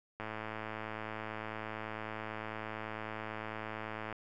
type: click train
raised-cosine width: 0.5 ms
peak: -25 dBFS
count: 429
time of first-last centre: 0.2-4.127 s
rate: 109 Hz
effects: none